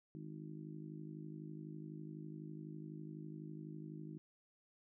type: harmonic tone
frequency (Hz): 52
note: G#1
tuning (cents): +3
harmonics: 3 / 4 / 5 / 6 / 7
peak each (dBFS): -49 / -54 / -59 / -52 / -59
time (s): 0.15-4.18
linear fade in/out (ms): 0
effects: none